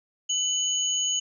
sine tone pair together, 2991 / 6668 Hz, F#7 / G#8, +18 / +6 cents, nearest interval octave + major second, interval 1388 cents, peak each -26 dBFS, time 0.29-1.2 s, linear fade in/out 10 ms, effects none

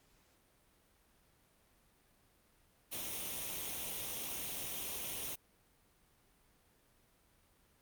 white noise with comb filter, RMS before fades -41 dBFS, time 2.91-5.36 s, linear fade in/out 20 ms, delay 0.32 ms, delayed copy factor +0.5, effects pink hiss -70 dBFS RMS until 7.81 s + Opus 48 kbps

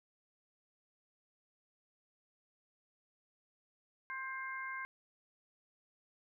harmonic tone, 528 Hz, C5, 16 cents sharp, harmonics 2 / 3 / 4, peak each -44 / -43 / -45 dBFS, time 4.1-4.85 s, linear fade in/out 0 ms, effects none

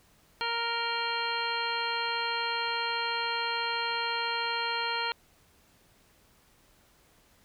harmonic tone with a mistuned harmonic, 466.2 Hz, A#4, in tune, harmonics 1 / 2 / 3 / 4 / 5 / 6 / 7 / 9, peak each -40 / -33 / -35 / -40 / -38 / -38 / -39 / -37 dBFS, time 0.41-5.12 s, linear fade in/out 0 ms, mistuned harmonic 7, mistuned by -34 cents, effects pink hiss -63 dBFS RMS until 7.44 s

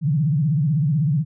sine tone with vibrato, 149.2 Hz, D3, 28 cents sharp, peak -16 dBFS, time 0.01-1.25 s, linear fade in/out 50 ms, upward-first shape sine, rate 16 Hz, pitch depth 210 cents each way, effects none

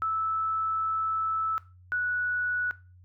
sine tone pair in turn, 1311 / 1471.5 Hz, E6 / F#6, -10 / -10 cents, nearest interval major second, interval 200 cents, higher second, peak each -25 dBFS, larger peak neither, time 0.02-1.58 / 1.92-2.71 s, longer first, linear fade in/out 0 ms, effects noise-tail reverb RT60 0.3 s tail -17 dB re dry + added 90 Hz sine -51 dBFS peak until 3.04 s

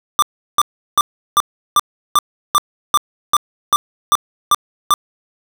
square tone bursts, 1184 Hz, D6, 14 cents sharp, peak -9 dBFS, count 13, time 0.19-4.939 s, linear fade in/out 0 ms, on 33 ms, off 360 ms, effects none

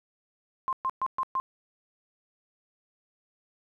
sine tone bursts, 1053 Hz, C6, 11 cents sharp, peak -25 dBFS, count 5, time 0.68-1.4 s, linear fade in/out 0 ms, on 48 ms, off 120 ms, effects 11-bit

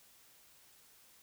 silence, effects white hiss -63 dBFS RMS until 1.22 s

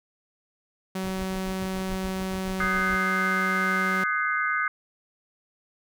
sawtooth tone, 188.8 Hz, F#3, 35 cents sharp, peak -24 dBFS, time 0.95-4.04 s, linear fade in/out 5 ms
brown noise with tremolo, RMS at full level -36 dBFS, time 1.03-2.97 s, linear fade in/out 5 ms, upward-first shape sine, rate 7 Hz, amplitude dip 85%
sine chord, Ab dominant seventh, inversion second, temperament equal with one note detuned, 1244.5 / 1512.8 / 1661.2 / 2093 Hz, Eb6 / Gb6 / Ab6 / C7, 0 / +38 / 0 / 0 cents, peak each -27 / -27 / -33 / -30 dBFS, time 2.6-4.68 s, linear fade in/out 2 ms
effects none

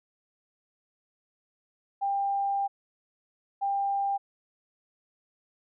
sine tone pair in turn, 795 / 795 Hz, G5 / G5, +24 / +24 cents, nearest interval unison, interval 0 cents, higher neither, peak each -25 dBFS, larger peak neither, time 2.01-2.68 / 3.61-4.18 s, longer first, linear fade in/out 20 ms, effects none

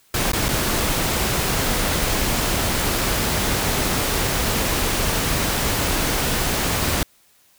pink noise with dropouts, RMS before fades -21 dBFS, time 0.14-7.03 s, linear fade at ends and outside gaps 2 ms, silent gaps 0.319-0.332 / 0.484-0.488 s, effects white hiss -57 dBFS RMS until 7.58 s

